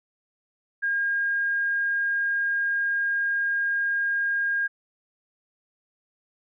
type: tone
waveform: sine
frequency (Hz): 1619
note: G#6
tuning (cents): -45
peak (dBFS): -22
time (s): 0.82-4.68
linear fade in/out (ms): 20
effects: none